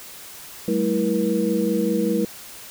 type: tone cluster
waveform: sine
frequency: 192.8 / 217.9 / 326.6 / 477.3 Hz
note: G3 / A3 / E4 / A#4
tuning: -28 / -17 / -16 / +41 cents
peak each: -24 dBFS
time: 0.68-2.25 s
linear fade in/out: 2 ms
effects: white hiss -40 dBFS RMS until 2.7 s

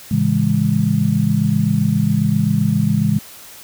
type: chord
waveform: sine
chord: A major seventh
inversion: none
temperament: just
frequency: 110 / 137.5 / 165 / 206.2 Hz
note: A2 / C#3 / E3 / G#3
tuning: 0 / -14 / +2 / -12 cents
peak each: -21 / -19 / -19 / -17 dBFS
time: 0.11-3.19 s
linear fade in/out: 5 ms
effects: white hiss -39 dBFS RMS until 3.63 s

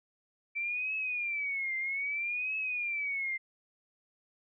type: tone with vibrato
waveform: sine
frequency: 2325 Hz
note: D7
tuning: 18 cents flat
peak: -31 dBFS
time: 0.55-3.38 s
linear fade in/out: 20 ms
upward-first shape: triangle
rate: 0.62 Hz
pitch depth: 190 cents each way
effects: none

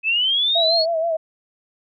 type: linear sweep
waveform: sine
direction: up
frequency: 2548 to 4435 Hz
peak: -16 dBFS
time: 0.03-0.86 s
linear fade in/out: 50 ms
type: tone with vibrato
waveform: sine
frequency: 658 Hz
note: E5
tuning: 3 cents flat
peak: -18 dBFS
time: 0.55-1.17 s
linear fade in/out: 10 ms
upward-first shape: sine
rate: 6.3 Hz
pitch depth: 60 cents each way
effects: none

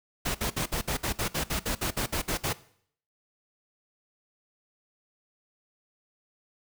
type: noise bursts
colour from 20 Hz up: pink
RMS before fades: -29 dBFS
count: 15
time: 0.25-2.532 s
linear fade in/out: 10 ms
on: 98 ms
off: 58 ms
effects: noise-tail reverb RT60 0.6 s tail -18 dB re dry

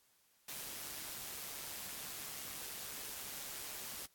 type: noise with amplitude modulation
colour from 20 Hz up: white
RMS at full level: -44 dBFS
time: 0.48-4.06 s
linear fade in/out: 5 ms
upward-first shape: sine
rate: 141 Hz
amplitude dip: 35%
effects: white hiss -72 dBFS RMS until 4.14 s + AAC 64 kbps

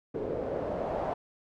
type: noise with low-pass filter sweep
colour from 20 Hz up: white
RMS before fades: -33 dBFS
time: 0.14-1.14 s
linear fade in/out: 10 ms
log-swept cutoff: 440 to 720 Hz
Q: 3.2
effects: none

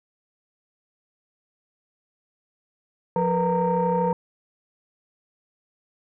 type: tone cluster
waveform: sine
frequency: 176.6 / 459.9 / 492.6 / 921 Hz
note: F3 / A#4 / B4 / A#5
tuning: +20 / -23 / -5 / -21 cents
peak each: -24 / -29 / -23 / -23 dBFS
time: 3.16-4.13 s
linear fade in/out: 2 ms
effects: tanh soft clip ceiling -13 dBFS

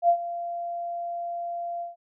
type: tone with ADSR envelope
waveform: sine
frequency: 690 Hz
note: F5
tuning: 21 cents flat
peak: -14 dBFS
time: 0.02-1.96 s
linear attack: 68 ms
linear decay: 80 ms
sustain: -15 dB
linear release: 150 ms
effects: none

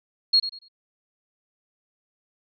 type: tone with echo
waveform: sine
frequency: 4294 Hz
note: C8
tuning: 44 cents sharp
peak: -14 dBFS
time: 0.33-0.4 s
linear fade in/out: 10 ms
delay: 95 ms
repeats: 3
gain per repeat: -12 dB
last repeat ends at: 0.685 s
effects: none

